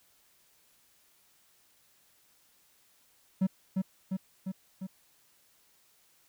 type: tone with echo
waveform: triangle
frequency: 189.3 Hz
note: F#3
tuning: 40 cents sharp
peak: -21 dBFS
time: 3.41-3.47 s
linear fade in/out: 10 ms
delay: 350 ms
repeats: 4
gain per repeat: -3 dB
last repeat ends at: 4.87 s
effects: white hiss -66 dBFS RMS until 6.28 s